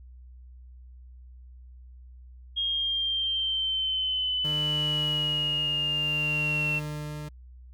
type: exponential sweep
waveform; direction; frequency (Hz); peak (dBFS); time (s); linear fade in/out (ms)
sine; down; 3255 to 2708; -25; 2.56-6.8; 20
type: tone with tremolo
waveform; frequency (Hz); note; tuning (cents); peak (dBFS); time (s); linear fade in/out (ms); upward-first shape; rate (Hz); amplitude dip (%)
40% pulse; 150.1; D3; +38; -30; 4.44-7.29; 10; sine; 0.58; 45
effects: added 62 Hz sine -45 dBFS peak until 7.73 s